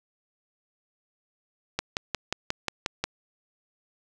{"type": "click train", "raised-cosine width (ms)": 0.2, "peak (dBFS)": -9, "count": 8, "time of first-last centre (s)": [1.79, 3.04], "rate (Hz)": 5.6, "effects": []}